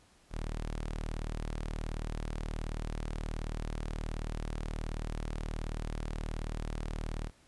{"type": "tone", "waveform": "sawtooth", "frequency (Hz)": 38.66, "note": "D#1", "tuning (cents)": -10, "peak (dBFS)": -31, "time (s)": [0.3, 7.31], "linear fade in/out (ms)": 50, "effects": ["pink hiss -64 dBFS RMS until 7.47 s", "resampled to 24000 Hz"]}